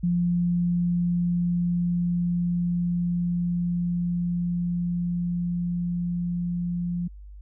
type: tone with level ramp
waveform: sine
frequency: 174.61 Hz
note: F3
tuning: in tune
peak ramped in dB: -20 to -25 dBFS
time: 0.03-7.08 s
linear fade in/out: 10 ms
effects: added 50 Hz sine -40 dBFS peak until 7.41 s